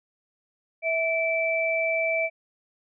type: tone pair together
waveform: sine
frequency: 652 / 2323 Hz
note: E5 / D7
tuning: -19 / -20 cents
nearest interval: octave + minor seventh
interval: 2199 cents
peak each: -25 dBFS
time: 0.82-2.3 s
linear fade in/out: 50 ms
effects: none